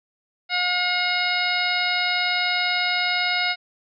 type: harmonic tone with a mistuned harmonic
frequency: 718 Hz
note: F5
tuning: 48 cents sharp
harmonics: 1 / 2 / 3 / 4 / 5 / 6 / 7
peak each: -28 / -27 / -24 / -30 / -28 / -31 / -32 dBFS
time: 0.49-3.56 s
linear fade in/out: 50 ms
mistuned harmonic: 5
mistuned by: +95 cents
effects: none